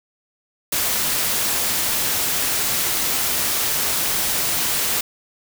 white noise, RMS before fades -21 dBFS, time 0.72-5.01 s, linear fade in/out 5 ms, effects none

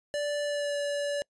square tone with pitch glide, 584 to 575.6 Hz, D5 to D5, -10 to -35 cents, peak -29 dBFS, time 0.14-1.22 s, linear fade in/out 0 ms, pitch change -25 cents, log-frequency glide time 0.44-0.77 s, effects noise-tail reverb RT60 0.1 s tail -26 dB re dry + resampled to 22050 Hz

